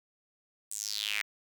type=tone with high-pass filter sweep; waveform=sawtooth; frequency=104.7 Hz; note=G#2; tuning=15 cents sharp; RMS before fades=-35 dBFS; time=0.71-1.22 s; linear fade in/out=5 ms; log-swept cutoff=8500 to 2000 Hz; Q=4.5; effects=none